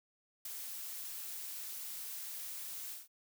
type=noise with ADSR envelope; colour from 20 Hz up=blue; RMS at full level=-41 dBFS; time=0.45-3.08 s; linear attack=5 ms; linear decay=12 ms; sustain=-3 dB; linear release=170 ms; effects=none